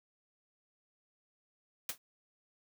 white noise with exponential decay, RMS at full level -32 dBFS, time 1.89-1.98 s, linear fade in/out 2 ms, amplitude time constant 19 ms, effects high-pass 100 Hz 12 dB/octave

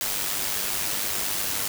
white noise with amplitude modulation, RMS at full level -25 dBFS, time 0.01-1.68 s, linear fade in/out 0 ms, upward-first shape sine, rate 99.9 Hz, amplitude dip 55%, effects none

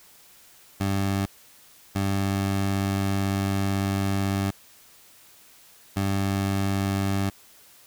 20% pulse tone bursts at uneven times, 98 Hz, G2, in tune, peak -18 dBFS, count 3, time 0.8-1.26 / 1.95-4.51 / 5.96-7.3 s, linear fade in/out 10 ms, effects white hiss -53 dBFS RMS until 7.86 s

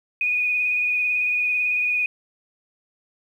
sine tone with vibrato, 2474 Hz, D#7, 10 cents flat, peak -19 dBFS, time 0.21-2.06 s, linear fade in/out 2 ms, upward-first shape sine, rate 18 Hz, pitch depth 23 cents each way, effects 9-bit

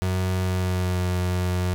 35% pulse tone with pitch glide, 92.6 to 90.33 Hz, F#2 to F#2, +2 to -41 cents, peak -20 dBFS, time 0.02-1.74 s, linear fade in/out 0 ms, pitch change -43 cents, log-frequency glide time 0.41-1.06 s, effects none

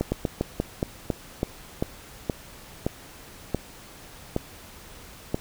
slowing click train, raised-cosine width 2 ms, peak -10 dBFS, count 14, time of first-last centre 0.01-5.345 s, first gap 110 ms, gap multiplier 1.2, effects pink hiss -46 dBFS RMS until 5.4 s

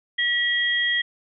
sine tone pair together, 1931 / 3258 Hz, B6 / G#7, -39 / -34 cents, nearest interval major sixth, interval 905 cents, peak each -21 / -24 dBFS, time 0.18-1.02 s, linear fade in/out 10 ms, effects none

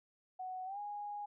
sine tone with pitch glide, 743 to 824.4 Hz, F#5 to G#5, +7 to -13 cents, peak -40 dBFS, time 0.39-1.26 s, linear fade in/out 10 ms, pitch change +180 cents, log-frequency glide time 0.65-0.79 s, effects none

